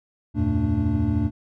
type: tone cluster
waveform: triangle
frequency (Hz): 80.6 / 93.8 / 116.6 / 223.1 / 293.2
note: E2 / F#2 / A#2 / A3 / D4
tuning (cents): -38 / +24 / +1 / +24 / -3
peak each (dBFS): -24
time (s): 0.34-1.31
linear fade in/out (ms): 50
effects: none